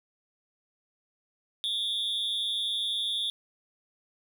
triangle tone with amplitude modulation, 3520 Hz, A7, in tune, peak -22 dBFS, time 1.64-3.3 s, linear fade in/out 0 ms, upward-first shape sine, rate 212 Hz, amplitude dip 100%, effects none

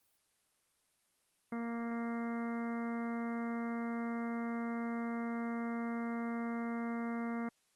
harmonic tone, 233.1 Hz, A#3, in tune, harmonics 1 / 2 / 3 / 4 / 5 / 6 / 7 / 8 / 9, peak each -36 / -46 / -47 / -52 / -49 / -51 / -57 / -55 / -53 dBFS, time 1.52-7.49 s, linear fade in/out 5 ms, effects white hiss -75 dBFS RMS until 7.75 s + Opus 32 kbps

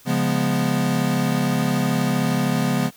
square chord, C# dominant seventh, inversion none, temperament equal, 138.59 / 174.61 / 207.7 / 246.9 Hz, C#3 / E#3 / G#3 / B3, 0 / 0 / 0 / 0 cents, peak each -25 / -25 / -26 / -24 dBFS, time 0.05-2.91 s, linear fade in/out 50 ms, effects white hiss -50 dBFS RMS until 2.96 s

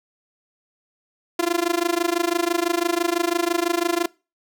sawtooth tone with amplitude modulation, 343.6 Hz, F4, 28 cents flat, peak -12 dBFS, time 1.39-4.06 s, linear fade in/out 5 ms, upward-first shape sine, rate 26 Hz, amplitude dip 95%, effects noise-tail reverb RT60 0.3 s tail -24 dB re dry

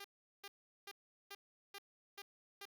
5% pulse tone bursts, 400 Hz, G4, 35 cents sharp, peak -37 dBFS, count 7, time 0-2.655 s, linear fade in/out 5 ms, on 45 ms, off 390 ms, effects none

